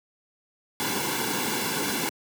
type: noise with comb filter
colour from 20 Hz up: pink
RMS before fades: -27 dBFS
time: 0.8-2.09 s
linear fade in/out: 0 ms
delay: 1.6 ms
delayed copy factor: -0.7
effects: high-pass 200 Hz 12 dB/octave